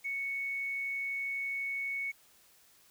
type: tone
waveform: triangle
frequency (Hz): 2217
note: C#7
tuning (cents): 0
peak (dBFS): -29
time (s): 0.04-2.12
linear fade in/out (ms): 20
effects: tanh soft clip ceiling -31 dBFS + white hiss -63 dBFS RMS until 2.9 s